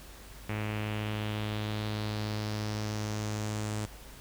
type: tone with low-pass filter sweep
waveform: sawtooth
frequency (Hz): 106.4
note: G#2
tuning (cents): +42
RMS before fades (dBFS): -34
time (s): 0.49-3.86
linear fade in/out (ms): 5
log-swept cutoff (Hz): 2400 to 8200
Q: 2.8
effects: added 50 Hz sine -49 dBFS peak until 4.2 s + pink hiss -51 dBFS RMS until 4.2 s